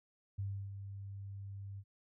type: tone with ADSR envelope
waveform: sine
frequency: 98.9 Hz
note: G2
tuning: 16 cents sharp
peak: -35 dBFS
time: 0.38-1.84 s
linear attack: 12 ms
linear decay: 310 ms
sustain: -8 dB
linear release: 54 ms
effects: none